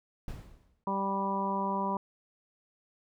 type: noise with exponential decay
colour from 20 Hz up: brown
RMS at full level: -37 dBFS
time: 0.28-0.84 s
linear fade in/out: 2 ms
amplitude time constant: 120 ms
type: harmonic tone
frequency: 196 Hz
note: G3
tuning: in tune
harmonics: 1 / 2 / 3 / 4 / 5 / 6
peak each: -34 / -39 / -39 / -40 / -31 / -44 dBFS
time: 0.87-1.97 s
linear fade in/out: 2 ms
effects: none